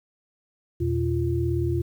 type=tone cluster; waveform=sine; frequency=83.3 / 121 / 345.3 Hz; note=E2 / B2 / F4; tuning=+19 / -35 / -20 cents; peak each=-26 dBFS; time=0.8-1.82 s; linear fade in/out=10 ms; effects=9-bit